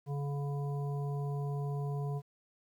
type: harmonic tone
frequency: 142.2 Hz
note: C#3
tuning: 45 cents sharp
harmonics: 1 / 3 / 5 / 7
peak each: -33 / -43 / -47 / -50 dBFS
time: 0.06-2.22 s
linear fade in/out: 50 ms
effects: 11-bit